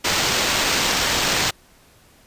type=noise with sample-and-hold; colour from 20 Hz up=white; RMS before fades=-20 dBFS; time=0.04-1.51 s; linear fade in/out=10 ms; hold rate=11025 Hz; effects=pink hiss -53 dBFS RMS until 2.26 s + resampled to 32000 Hz